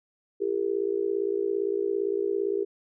sine tone with amplitude modulation, 400.3 Hz, G4, 36 cents sharp, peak -20 dBFS, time 0.4-2.65 s, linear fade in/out 20 ms, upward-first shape sine, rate 57.6 Hz, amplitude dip 95%, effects none

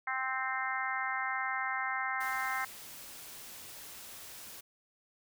harmonic tone, 261.6 Hz, C4, in tune, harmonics 3 / 4 / 5 / 6 / 7 / 8, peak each -39 / -39 / -39 / -39 / -39 / -39 dBFS, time 0.07-2.65 s, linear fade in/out 5 ms
white noise, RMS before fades -48 dBFS, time 2.2-4.61 s, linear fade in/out 10 ms
effects none

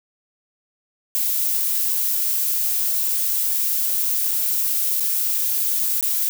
violet noise with dropouts, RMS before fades -21 dBFS, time 1.15-6.29 s, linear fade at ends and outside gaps 0 ms, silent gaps 4.311-4.315 / 4.999-5.005 / 6.01-6.027 s, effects none

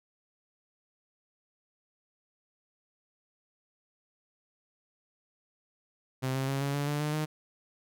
sawtooth tone with pitch steps, 130.81 / 133.87 / 137 / 140.2 / 143.48 / 146.83 / 150.26 / 153.77 Hz, C3 / C3 / C#3 / C#3 / D3 / D3 / D3 / D#3, 0 / +40 / -20 / +20 / -40 / 0 / +40 / -20 cents, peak -25 dBFS, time 6.22-7.26 s, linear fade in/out 20 ms, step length 130 ms, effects none

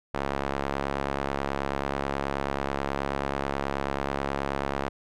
sawtooth tone with band-pass filter, 69.3 Hz, C#2, in tune, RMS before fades -30 dBFS, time 0.14-4.89 s, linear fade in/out 5 ms, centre 900 Hz, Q 0.72, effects none

